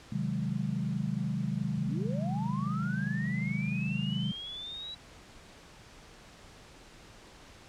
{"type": "chord", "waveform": "sine", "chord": "Ab dominant seventh", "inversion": "first", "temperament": "equal", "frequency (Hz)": [130.81, 155.56, 185, 207.7], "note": ["C3", "Eb3", "Gb3", "Ab3"], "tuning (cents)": [0, 0, 0, 0], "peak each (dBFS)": -35, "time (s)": [0.12, 4.32], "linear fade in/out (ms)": 5}
{"type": "linear sweep", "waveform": "sine", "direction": "up", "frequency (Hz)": [95.7, 3936], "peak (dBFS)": -38, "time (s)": [1.77, 4.95], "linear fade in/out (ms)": 10}
{"effects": ["pink hiss -53 dBFS RMS until 7.68 s", "low-pass 7000 Hz 12 dB/octave"]}